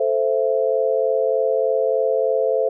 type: chord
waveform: sine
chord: A minor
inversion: none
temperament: equal with one note detuned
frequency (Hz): 440 / 523.3 / 665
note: A4 / C5 / E5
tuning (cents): 0 / 0 / +15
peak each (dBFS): -21 / -19 / -23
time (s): 0-2.69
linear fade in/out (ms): 5
effects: none